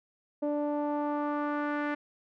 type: tone with low-pass filter sweep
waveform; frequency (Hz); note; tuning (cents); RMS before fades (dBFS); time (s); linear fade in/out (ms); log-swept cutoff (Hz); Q
sawtooth; 293.7; D4; 0; -31; 0.42-1.95; 10; 610 to 1800; 2.3
effects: none